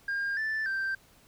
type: tone with pitch steps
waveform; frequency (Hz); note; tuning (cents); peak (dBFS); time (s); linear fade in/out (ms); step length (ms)
sine; 1610 / 1760 / 1568; G6 / A6 / G6; +46 / 0 / 0; -26; 0.08-0.95; 5; 290
effects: tanh soft clip ceiling -27 dBFS + pink hiss -60 dBFS RMS until 1.27 s